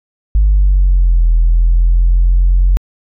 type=exponential two-way sweep; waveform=sine; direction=down then up; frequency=51.91 to 41.2 to 45.14 Hz; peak=-5 dBFS; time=0.35-2.77 s; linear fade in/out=0 ms; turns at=1.28 s; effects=tanh soft clip ceiling -3 dBFS